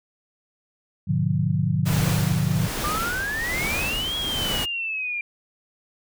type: chord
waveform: sine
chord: G# diminished seventh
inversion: none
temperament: just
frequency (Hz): 103.83 / 124.59 / 149.51 / 179.41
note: G#2 / B2 / D3 / F3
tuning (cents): 0 / +16 / +31 / +47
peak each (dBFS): -26 / -27 / -23 / -25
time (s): 1.07-2.68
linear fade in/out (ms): 20
type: noise with tremolo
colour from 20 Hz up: pink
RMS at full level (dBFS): -27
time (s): 1.85-4.66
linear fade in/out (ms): 20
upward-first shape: sine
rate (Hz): 1.2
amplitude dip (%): 55
type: exponential two-way sweep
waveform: sine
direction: up then down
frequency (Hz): 1174.7 to 3333 to 2374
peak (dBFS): -25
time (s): 2.84-5.21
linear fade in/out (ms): 2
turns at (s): 4.16
effects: none